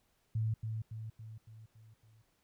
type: tone with echo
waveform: sine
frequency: 110.5 Hz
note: A2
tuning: 8 cents sharp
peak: -30 dBFS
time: 0.35-0.54 s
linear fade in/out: 5 ms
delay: 280 ms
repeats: 6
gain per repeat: -5 dB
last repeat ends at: 2.22 s
effects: pink hiss -75 dBFS RMS until 2.43 s